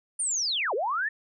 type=linear two-way sweep; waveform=sine; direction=down then up; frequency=9270 to 370.6 to 1842 Hz; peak=-25 dBFS; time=0.19-1.09 s; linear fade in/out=10 ms; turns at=0.74 s; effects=none